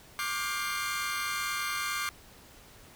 sawtooth tone cluster, 1094 / 1183 / 1420 / 1590 / 2105 Hz, C#6 / D6 / F6 / G6 / C7, -23 / +12 / +28 / +24 / +10 cents, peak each -39 / -31 / -35 / -35 / -33 dBFS, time 0.19-2.09 s, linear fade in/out 0 ms, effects pink hiss -54 dBFS RMS until 2.95 s

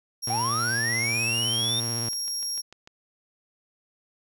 30% pulse tone, 5588 Hz, F8, in tune, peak -24 dBFS, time 0.22-2.62 s, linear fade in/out 20 ms
sawtooth tone with vibrato, 116.54 Hz, A#2, in tune, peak -27 dBFS, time 0.27-2.09 s, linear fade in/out 5 ms, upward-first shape triangle, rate 16 Hz, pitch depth 72 cents each way
triangle linear sweep, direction up, 741 to 3661 Hz, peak -24 dBFS, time 0.3-1.8 s, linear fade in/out 2 ms
click train, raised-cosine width 0.2 ms, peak -28 dBFS, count 12, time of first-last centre 1.24-2.874 s, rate 6.73 Hz
effects none

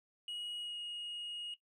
sine tone with pitch glide, 2899 to 2876 Hz, F#7 to F#7, -36 to -50 cents, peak -37 dBFS, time 0.28-1.54 s, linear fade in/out 2 ms, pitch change -14 cents, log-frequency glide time 0.6-0.78 s, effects noise-tail reverb RT60 0.1 s tail -17 dB re dry + tanh soft clip ceiling -39 dBFS

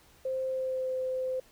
sine tone with pitch glide, 523.3 to 516.1 Hz, C5 to C5, 0 to -24 cents, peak -29 dBFS, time 0.25-1.4 s, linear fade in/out 5 ms, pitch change -24 cents, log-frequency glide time 0.47-0.93 s, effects pink hiss -60 dBFS RMS until 1.51 s

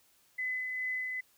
sine tone with tremolo, 2017 Hz, B6, 36 cents sharp, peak -31 dBFS, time 0.38-1.21 s, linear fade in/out 10 ms, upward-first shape sine, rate 2.4 Hz, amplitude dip 30%, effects white hiss -67 dBFS RMS until 1.37 s

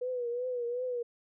sine tone with vibrato, 490 Hz, B4, 14 cents flat, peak -31 dBFS, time 0.01-1.03 s, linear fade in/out 10 ms, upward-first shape triangle, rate 2.7 Hz, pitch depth 77 cents each way, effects none

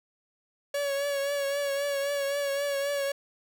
45% pulse tone with vibrato, 563 Hz, C#5, 27 cents sharp, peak -27 dBFS, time 0.74-3.12 s, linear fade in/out 5 ms, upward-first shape triangle, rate 3.8 Hz, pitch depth 41 cents each way, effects none

